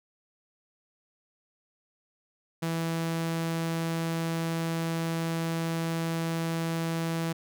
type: tone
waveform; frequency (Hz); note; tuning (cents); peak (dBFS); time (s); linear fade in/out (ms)
sawtooth; 164.81; E3; 0; -24; 2.62-7.33; 10
effects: none